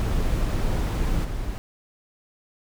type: noise with level steps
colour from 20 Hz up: brown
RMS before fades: -23 / -29 dBFS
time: 0-1.58 s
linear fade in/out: 0 ms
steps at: 1.24 s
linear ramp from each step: 10 ms
effects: none